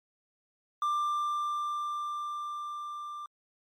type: tone with level ramp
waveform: triangle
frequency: 1186 Hz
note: D6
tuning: 17 cents sharp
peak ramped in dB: -24 to -36 dBFS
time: 0.82-3.26 s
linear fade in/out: 2 ms
effects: MP3 64 kbps